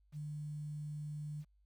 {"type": "tone with quantisation", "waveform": "sine", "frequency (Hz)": 150, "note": "D3", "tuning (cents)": 37, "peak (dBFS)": -40, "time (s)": [0.12, 1.45], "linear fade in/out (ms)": 50, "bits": 11, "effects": ["added 50 Hz sine -67 dBFS peak until 1.65 s"]}